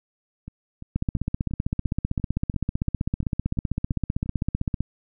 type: two click trains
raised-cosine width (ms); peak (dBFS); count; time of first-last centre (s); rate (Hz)
5; -24 / -11; 12 / 61; 0.48-4.26 / 0.96-4.806; 2.91 / 15.6
effects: none